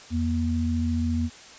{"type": "tone pair together", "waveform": "sine", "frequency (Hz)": [84.2, 238.2], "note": ["E2", "A#3"], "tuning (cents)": [37, 38], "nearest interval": "octave + tritone", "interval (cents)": 1801, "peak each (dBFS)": -25, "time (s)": [0.1, 1.3], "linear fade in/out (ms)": 50, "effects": ["white hiss -46 dBFS RMS until 1.58 s", "resampled to 16000 Hz"]}